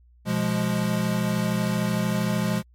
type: chord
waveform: square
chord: F diminished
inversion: second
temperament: equal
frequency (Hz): 123.47 / 174.61 / 207.7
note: Cb3 / F3 / Ab3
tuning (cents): 0 / 0 / 0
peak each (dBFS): -29 / -27 / -26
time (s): 0.25-2.63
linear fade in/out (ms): 50
effects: added 60 Hz sine -52 dBFS peak until 2.74 s + MP3 64 kbps